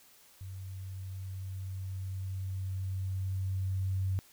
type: tone with level ramp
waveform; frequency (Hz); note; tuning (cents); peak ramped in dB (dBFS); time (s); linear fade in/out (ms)
sine; 94.9; F#2; +44; -40 to -28; 0.41-4.19; 0
effects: white hiss -60 dBFS RMS until 4.32 s